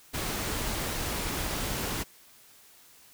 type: noise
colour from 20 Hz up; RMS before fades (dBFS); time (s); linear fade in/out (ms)
pink; -32; 0.13-2.04; 20
effects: white hiss -56 dBFS RMS until 3.13 s